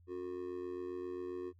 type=tone with amplitude modulation; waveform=triangle; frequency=362.1 Hz; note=F#4; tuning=37 cents flat; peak=-33 dBFS; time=0.07-1.53 s; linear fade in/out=50 ms; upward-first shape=sine; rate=87.5 Hz; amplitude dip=85%; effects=noise-tail reverb RT60 0.1 s tail -24 dB re dry + added 87 Hz sine -60 dBFS peak until 1.59 s